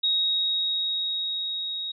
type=tone with level ramp; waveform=sine; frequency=3777 Hz; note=A#7; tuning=22 cents sharp; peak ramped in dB=-20 to -29 dBFS; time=0.03-1.92 s; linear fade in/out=10 ms; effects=none